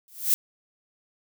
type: noise with exponential growth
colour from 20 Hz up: violet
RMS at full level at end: -17 dBFS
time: 0.08-0.34 s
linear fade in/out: 0 ms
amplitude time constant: 56 ms
effects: none